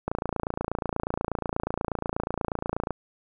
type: click train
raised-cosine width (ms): 1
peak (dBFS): -13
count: 81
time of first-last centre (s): 0.08-2.907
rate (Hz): 28.3
effects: none